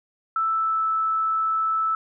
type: tone with pitch glide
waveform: sine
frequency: 1321 to 1312.6 Hz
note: E6 to E6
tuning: +3 to -8 cents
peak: -20 dBFS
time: 0.36-1.95 s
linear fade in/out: 2 ms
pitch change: -11 cents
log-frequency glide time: 0.5-0.85 s
effects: none